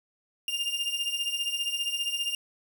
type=beating tone pair; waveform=40% pulse; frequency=2800 / 2815 Hz; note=F7 / F7; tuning=+4 / +13 cents; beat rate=15 Hz; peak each=-30 dBFS; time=0.48-2.35 s; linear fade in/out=2 ms; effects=none